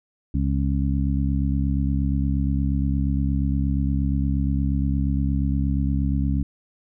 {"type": "harmonic tone", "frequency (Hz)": 68.5, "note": "C#2", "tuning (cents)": -20, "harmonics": [1, 2, 3, 4], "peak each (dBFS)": [-22, -25, -27, -28], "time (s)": [0.34, 6.43], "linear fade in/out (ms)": 5, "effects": []}